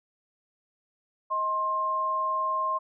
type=tone pair together; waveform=sine; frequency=630.3 / 1060 Hz; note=D#5 / C6; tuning=+22 / +22 cents; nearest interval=major sixth; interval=900 cents; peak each=-35 / -25 dBFS; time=1.3-2.79 s; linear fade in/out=20 ms; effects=none

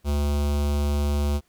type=tone with notch filter; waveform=square; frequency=72.5 Hz; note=D2; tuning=22 cents flat; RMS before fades=-23 dBFS; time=0.04-1.41 s; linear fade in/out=50 ms; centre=1800 Hz; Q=1.4; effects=pink hiss -66 dBFS RMS until 1.48 s

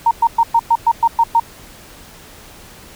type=tone bursts; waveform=sine; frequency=924 Hz; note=A#5; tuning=16 cents flat; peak=-8 dBFS; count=9; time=0.06-1.399 s; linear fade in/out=5 ms; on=51 ms; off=110 ms; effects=pink hiss -40 dBFS RMS until 2.95 s

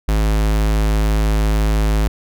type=tone; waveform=square; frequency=53 Hz; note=G#1; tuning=36 cents sharp; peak=-14 dBFS; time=0.08-2.08 s; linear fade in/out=5 ms; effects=none

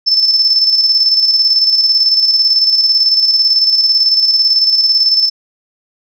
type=tone with tremolo; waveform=sine; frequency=5280 Hz; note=E8; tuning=2 cents sharp; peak=-6 dBFS; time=0.06-5.3 s; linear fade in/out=20 ms; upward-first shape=square; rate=18 Hz; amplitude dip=45%; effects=none

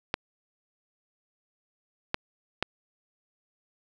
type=clicks; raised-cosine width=0.3 ms; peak=-9 dBFS; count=3; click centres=0.141 / 2.144 / 2.626 s; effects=none

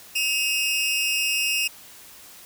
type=tone pair together; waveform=sawtooth; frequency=2553 / 2794 Hz; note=D#7 / F7; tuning=+44 / 0 cents; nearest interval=major second; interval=156 cents; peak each=-21 dBFS; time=0.15-1.68 s; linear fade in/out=10 ms; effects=white hiss -46 dBFS RMS until 2.45 s

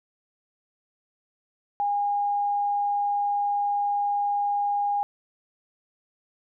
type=tone; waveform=sine; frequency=815 Hz; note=G#5; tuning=33 cents flat; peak=-22 dBFS; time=1.8-5.03 s; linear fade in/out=0 ms; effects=none

